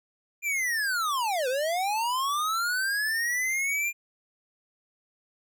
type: linear two-way sweep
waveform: square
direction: down then up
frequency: 2417 to 489.9 to 2417 Hz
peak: -26 dBFS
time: 0.42-3.93 s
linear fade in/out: 50 ms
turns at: 1.48 s
effects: none